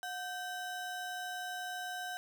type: ring-modulated tone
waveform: square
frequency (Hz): 1141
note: C#6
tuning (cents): +50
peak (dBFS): -36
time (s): 0.03-2.17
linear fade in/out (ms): 0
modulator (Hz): 416
effects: none